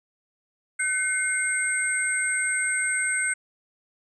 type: tone cluster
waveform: sine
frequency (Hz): 1517 / 2135 / 8270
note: F#6 / C7 / C9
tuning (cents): +43 / +34 / -21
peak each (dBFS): -27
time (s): 0.79-3.34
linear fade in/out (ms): 10
effects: none